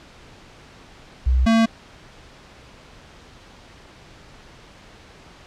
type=tone pair in turn; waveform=sine / square; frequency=63.4 / 225.9 Hz; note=B1 / A3; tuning=+46 / +46 cents; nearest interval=octave + minor seventh; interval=2200 cents; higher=second; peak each=-14 dBFS; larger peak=neither; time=1.26-1.46 / 1.46-1.66 s; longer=neither; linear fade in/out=10 ms; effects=pink hiss -46 dBFS RMS until 5.46 s + low-pass 5000 Hz 12 dB/octave